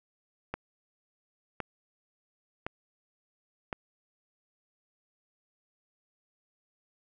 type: click train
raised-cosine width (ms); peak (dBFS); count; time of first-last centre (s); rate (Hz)
0.5; -18; 4; 0.54-3.728; 0.941
effects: none